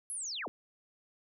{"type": "linear sweep", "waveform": "sine", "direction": "down", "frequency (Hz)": [11175, 155.3], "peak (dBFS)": -36, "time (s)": [0.1, 0.48], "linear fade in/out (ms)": 0, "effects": []}